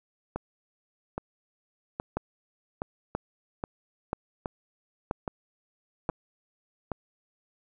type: two click trains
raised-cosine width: 1 ms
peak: -14 / -17 dBFS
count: 5 / 9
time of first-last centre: 2.17-6.092 / 0.36-6.917 s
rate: 1.02 / 1.22 Hz
effects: none